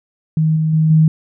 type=tone with level steps; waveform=sine; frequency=157.6 Hz; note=D#3; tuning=23 cents sharp; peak=-11 / -13 / -10 / -7 dBFS; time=0.37-1.08 s; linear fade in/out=2 ms; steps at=0.56 / 0.73 / 0.9 s; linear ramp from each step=5 ms; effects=none